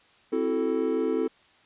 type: chord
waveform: triangle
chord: F# half-diminished seventh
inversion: second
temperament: equal with one note detuned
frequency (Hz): 261.6 / 329.6 / 374.3 / 440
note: C4 / E4 / F#4 / A4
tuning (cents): 0 / 0 / +20 / 0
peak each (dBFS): -28 / -27 / -30 / -25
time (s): 0.32-1.28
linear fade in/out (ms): 10
effects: white hiss -59 dBFS RMS until 1.65 s + resampled to 8000 Hz